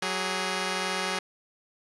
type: tone pair together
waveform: 5% pulse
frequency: 186.13 / 413.4 Hz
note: F#3 / G#4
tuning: +11 / -8 cents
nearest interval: octave + major second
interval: 1381 cents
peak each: -19 dBFS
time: 0.02-1.19 s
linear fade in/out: 5 ms
effects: resampled to 24000 Hz